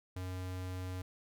square tone, 92 Hz, F#2, 9 cents flat, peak -39 dBFS, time 0.16-1.02 s, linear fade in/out 5 ms, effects none

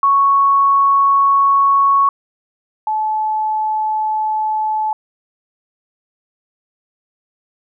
sine tone pair in turn, 1108.7 / 864 Hz, C#6 / A5, 0 / -32 cents, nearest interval major third, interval 432 cents, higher first, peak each -9 / -15 dBFS, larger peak first, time 0.03-2.09 / 2.87-4.93 s, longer neither, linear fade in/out 2 ms, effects none

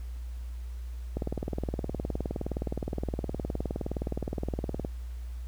click train, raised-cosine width 2 ms, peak -18 dBFS, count 72, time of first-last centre 1.17-4.849 s, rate 19.3 Hz, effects added 60 Hz sine -35 dBFS peak until 5.47 s + pink hiss -59 dBFS RMS until 5.47 s

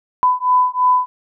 sine beating tone pair, 1000 / 1003 Hz, B5 / B5, +21 / +26 cents, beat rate 3 Hz, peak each -15 dBFS, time 0.23-1.06 s, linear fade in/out 0 ms, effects none

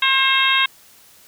harmonic tone with a mistuned harmonic, 534 Hz, C5, 35 cents sharp, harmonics 2 / 3 / 4 / 5 / 6 / 7, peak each -21 / -21 / -21 / -21 / -21 / -21 dBFS, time 0.02-0.66 s, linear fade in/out 5 ms, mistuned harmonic 6, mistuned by +15 cents, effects white hiss -49 dBFS RMS until 1.27 s

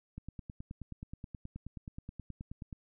click train, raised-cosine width 5 ms, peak -30 dBFS, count 25, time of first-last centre 0.18-2.728 s, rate 9.42 Hz, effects none

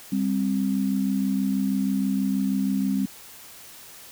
sine tone pair together, 197.85 / 264.1 Hz, G3 / C4, +16 / +16 cents, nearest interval perfect fourth, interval 500 cents, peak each -23 / -25 dBFS, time 0.12-3.06 s, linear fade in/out 5 ms, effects white hiss -45 dBFS RMS until 4.11 s

